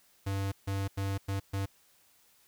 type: tone bursts at uneven times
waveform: square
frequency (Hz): 98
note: G2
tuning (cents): 0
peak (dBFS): -31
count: 5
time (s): 0.26-0.52 / 0.67-0.88 / 0.97-1.18 / 1.28-1.4 / 1.53-1.66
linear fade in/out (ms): 10
effects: white hiss -65 dBFS RMS until 2.47 s